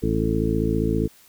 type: harmonic tone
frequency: 55 Hz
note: A1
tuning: in tune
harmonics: 1 / 2 / 3 / 4 / 5 / 6 / 8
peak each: -27 / -27 / -27 / -27 / -27 / -27 / -27 dBFS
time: 0.02-1.08 s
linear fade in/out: 20 ms
effects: white hiss -53 dBFS RMS until 1.28 s